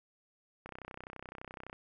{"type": "click train", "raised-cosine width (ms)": 0.5, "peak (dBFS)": -29, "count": 35, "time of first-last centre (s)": [0.66, 1.729], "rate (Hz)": 31.8, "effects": []}